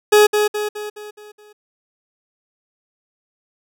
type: tone with echo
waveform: 40% pulse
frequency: 420 Hz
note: G#4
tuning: 19 cents sharp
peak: -7 dBFS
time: 0.12-0.27 s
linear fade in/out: 10 ms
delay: 210 ms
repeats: 6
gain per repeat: -6 dB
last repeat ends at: 1.53 s
effects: none